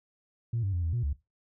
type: tone with pitch steps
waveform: sine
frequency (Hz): 116.5 / 97.8 / 87.3 / 82.2 / 119.9 / 71.2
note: A#2 / G2 / F2 / E2 / A#2 / C#2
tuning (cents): -1 / -4 / 0 / -4 / +49 / +47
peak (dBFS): -26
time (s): 0.53-1.13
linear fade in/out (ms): 5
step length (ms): 100
effects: noise-tail reverb RT60 0.2 s tail -17 dB re dry + tanh soft clip ceiling -23 dBFS